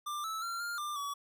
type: tone with pitch steps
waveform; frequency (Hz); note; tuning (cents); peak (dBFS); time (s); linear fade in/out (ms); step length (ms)
square; 1187 / 1310 / 1372 / 1403 / 1191 / 1137; D6 / E6 / F6 / F6 / D6 / C#6; +18 / -11 / -31 / +8 / +24 / +44; -36; 0.06-1.14; 10; 180
effects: none